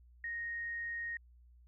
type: tone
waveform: sine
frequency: 1864.7 Hz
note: A#6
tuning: in tune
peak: -37 dBFS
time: 0.24-1.17 s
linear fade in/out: 2 ms
effects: added 60 Hz sine -58 dBFS peak until 1.67 s